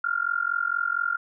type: tone with amplitude modulation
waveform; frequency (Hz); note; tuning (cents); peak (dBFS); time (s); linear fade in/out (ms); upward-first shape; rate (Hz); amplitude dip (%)
sine; 1400; F6; +4; -19; 0.04-1.17; 5; sine; 44.3; 95
effects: none